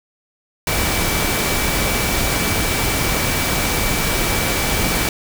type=tone in noise; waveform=sine; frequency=2307 Hz; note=D7; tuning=31 cents flat; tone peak=-27 dBFS; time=0.67-5.09 s; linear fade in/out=2 ms; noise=pink; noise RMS=-19 dBFS; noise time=0.67-5.09 s; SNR=-11 dB; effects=none